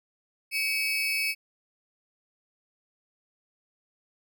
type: tone pair together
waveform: 35% pulse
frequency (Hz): 2257 / 2591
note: C#7 / E7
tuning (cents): +31 / -30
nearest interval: major second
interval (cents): 239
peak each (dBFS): -28 / -26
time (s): 0.51-1.35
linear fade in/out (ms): 50
effects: none